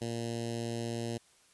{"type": "tone with notch filter", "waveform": "10% pulse", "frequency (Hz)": 116.54, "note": "A#2", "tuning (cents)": 0, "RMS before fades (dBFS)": -36, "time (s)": [0.01, 1.18], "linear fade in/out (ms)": 10, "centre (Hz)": 1300, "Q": 0.52, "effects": ["white hiss -64 dBFS RMS until 1.53 s", "resampled to 24000 Hz"]}